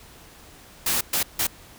white noise bursts at uneven times, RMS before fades -23 dBFS, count 3, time 0.86-1.01 / 1.13-1.23 / 1.39-1.47 s, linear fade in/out 5 ms, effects pink hiss -48 dBFS RMS until 1.78 s

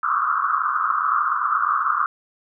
pink band-pass noise, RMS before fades -21 dBFS, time 0.03-2.06 s, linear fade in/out 2 ms, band 1100 to 1400 Hz, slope 96 dB/octave, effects none

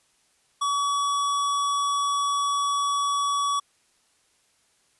square tone, 1136 Hz, C#6, 42 cents sharp, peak -23 dBFS, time 0.61-3.6 s, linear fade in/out 10 ms, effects white hiss -65 dBFS RMS until 4.99 s + resampled to 24000 Hz

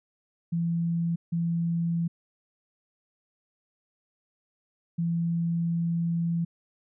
sine tone bursts at uneven times, 168.5 Hz, E3, 38 cents sharp, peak -24 dBFS, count 3, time 0.52-1.16 / 1.32-2.08 / 4.98-6.45 s, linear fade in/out 10 ms, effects none

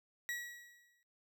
40% pulse tone with exponential decay, 1922 Hz, B6, 48 cents flat, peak -35 dBFS, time 0.29-1.03 s, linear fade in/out 0 ms, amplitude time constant 160 ms, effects noise-tail reverb RT60 0.2 s tail -24 dB re dry

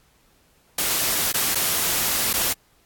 white noise with dropouts, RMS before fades -22 dBFS, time 0.78-2.53 s, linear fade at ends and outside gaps 5 ms, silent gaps 1.321-1.341 / 1.549-1.554 / 2.331-2.337 s, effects pink hiss -60 dBFS RMS until 2.85 s + AAC 64 kbps

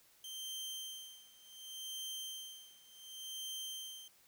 sawtooth tone with tremolo, 3136 Hz, G7, in tune, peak -38 dBFS, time 0.24-4.08 s, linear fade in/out 2 ms, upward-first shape sine, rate 0.68 Hz, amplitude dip 90%, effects white hiss -67 dBFS RMS until 4.27 s

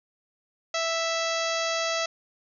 harmonic tone, 659.3 Hz, E5, in tune, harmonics 1 / 2 / 3 / 4 / 5 / 6 / 7 / 8 / 9 / 10, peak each -29 / -32 / -34 / -35 / -36 / -37 / -37 / -38 / -39 / -39 dBFS, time 0.74-2.06 s, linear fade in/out 5 ms, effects none

